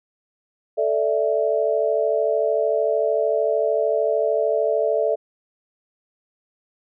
sine chord, A suspended fourth, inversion none, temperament just, 440 / 586.7 / 660 Hz, A4 / D5 / E5, 0 / -2 / +2 cents, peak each -22 dBFS, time 0.77-5.16 s, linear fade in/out 20 ms, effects none

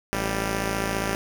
5% pulse tone pair together, 55 / 196 Hz, A1 / G3, 0 / 0 cents, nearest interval octave + minor seventh, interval 2200 cents, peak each -16 dBFS, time 0.13-1.15 s, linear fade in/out 0 ms, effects none

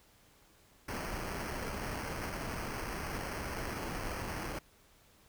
pink noise with sample-and-hold, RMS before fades -39 dBFS, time 0.88-4.59 s, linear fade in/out 5 ms, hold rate 3675 Hz, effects pink hiss -64 dBFS RMS until 5.28 s

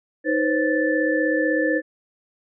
sine tone cluster, 312.6 / 501 / 537 / 1754 Hz, D#4 / B4 / C5 / A6, +8 / +25 / +45 / -6 cents, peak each -22 / -24 / -25 / -24 dBFS, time 0.24-1.82 s, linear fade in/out 50 ms, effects none

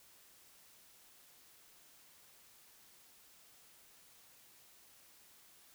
silence, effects white hiss -63 dBFS RMS until 5.74 s

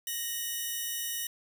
5% pulse tone pair together, 1864.7 / 2960 Hz, A#6 / F#7, 0 / 0 cents, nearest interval minor sixth, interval 800 cents, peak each -26 dBFS, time 0.07-1.27 s, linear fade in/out 2 ms, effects none

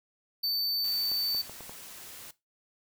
square tone, 4552 Hz, C#8, 45 cents sharp, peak -28 dBFS, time 0.43-1.42 s, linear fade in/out 10 ms
white noise, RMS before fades -46 dBFS, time 0.84-2.31 s, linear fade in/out 5 ms
clicks, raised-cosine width 1 ms, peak -30 dBFS, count 5, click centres 1.117 / 1.348 / 1.496 / 1.607 / 1.695 s
effects noise-tail reverb RT60 0.2 s tail -17 dB re dry

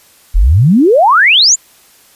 sine exponential sweep, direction up, 36.71 to 7459 Hz, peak -4 dBFS, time 0.34-1.56 s, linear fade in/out 20 ms, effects white hiss -45 dBFS RMS until 2.15 s + resampled to 32000 Hz

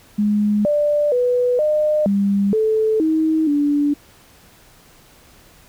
sine tone with pitch steps, 208.3 / 590 / 493.3 / 607 / 199.4 / 437.2 / 316.6 / 290.1 Hz, G#3 / D5 / B4 / D#5 / G3 / A4 / D#4 / D4, +5 / +8 / -2 / -43 / +30 / -11 / +30 / -21 cents, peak -14 dBFS, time 0.18-3.94 s, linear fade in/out 10 ms, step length 470 ms, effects pink hiss -49 dBFS RMS until 5.68 s

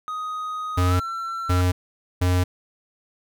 triangle tone with pitch glide, 1250 to 1347.5 Hz, D#6 to E6, +8 to +38 cents, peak -25 dBFS, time 0.08-1.61 s, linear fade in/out 0 ms, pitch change +130 cents, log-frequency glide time 0.86-0.96 s
square tone bursts, 90.2 Hz, F#2, 44 cents flat, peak -18 dBFS, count 3, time 0.77-2.44 s, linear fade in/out 10 ms, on 230 ms, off 490 ms
effects none

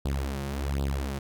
sawtooth tone with flanger, 69 Hz, C#2, 7 cents flat, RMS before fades -30 dBFS, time 0.05-1.19 s, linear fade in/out 5 ms, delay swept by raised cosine 0.23 to 5.63 ms, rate 1.3 Hz, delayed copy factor +0.9, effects none

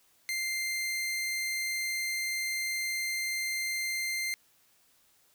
sawtooth tone, 2093 Hz, C7, in tune, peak -27 dBFS, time 0.29-4.34 s, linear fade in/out 0 ms, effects white hiss -66 dBFS RMS until 5.34 s

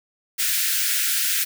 white high-pass noise, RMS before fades -22 dBFS, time 0.38-1.45 s, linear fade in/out 20 ms, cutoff 1400 Hz, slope 96 dB/octave, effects none

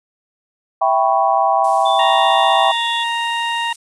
sine chord, C# half-diminished seventh, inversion first, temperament equal, 659.3 / 784 / 987.8 / 1108.7 Hz, E5 / G5 / B5 / C#6, 0 / 0 / 0 / 0 cents, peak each -18 / -15 / -19 / -20 dBFS, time 0.81-2.72 s, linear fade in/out 10 ms
violet noise, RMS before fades -31 dBFS, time 1.64-3.76 s, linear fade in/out 5 ms
sine tone with pitch glide, 3520 to 3450 Hz, A7 to A7, 0 to -35 cents, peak -22 dBFS, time 1.85-3.04 s, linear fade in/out 10 ms, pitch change -35 cents, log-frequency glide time 2.67-2.85 s
harmonic tone, 932.3 Hz, A#5, in tune, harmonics 1 / 2 / 3 / 4, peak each -20 / -24 / -24 / -29 dBFS, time 1.99-3.73 s, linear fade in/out 5 ms
effects resampled to 22050 Hz

